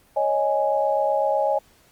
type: chord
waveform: sine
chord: C# suspended second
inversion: none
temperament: equal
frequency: 554.4 / 622.3 / 830.6 Hz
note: C#5 / D#5 / G#5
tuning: 0 / 0 / 0 cents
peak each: -23 dBFS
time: 0.16-1.59 s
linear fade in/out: 10 ms
effects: pink hiss -57 dBFS RMS until 1.91 s + Opus 24 kbps